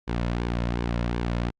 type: tone with flanger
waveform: sawtooth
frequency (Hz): 59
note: A#1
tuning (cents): +22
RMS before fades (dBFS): -27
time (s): 0.07-1.51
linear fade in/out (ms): 20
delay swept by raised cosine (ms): 1.5 to 2.6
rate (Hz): 2.7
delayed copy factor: -0.5
effects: low-pass 4000 Hz 12 dB/octave + Opus 48 kbps